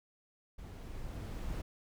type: noise with level ramp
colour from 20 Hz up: brown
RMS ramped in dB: -47 to -38 dBFS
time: 0.58-1.62 s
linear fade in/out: 10 ms
effects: none